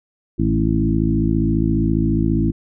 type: harmonic tone with a mistuned harmonic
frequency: 54.7 Hz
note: A1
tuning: 9 cents flat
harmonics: 1 / 2 / 3 / 4 / 5 / 6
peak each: -22 / -22 / -22 / -22 / -22 / -22 dBFS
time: 0.38-2.52 s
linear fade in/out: 20 ms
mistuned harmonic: 3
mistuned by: -34 cents
effects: none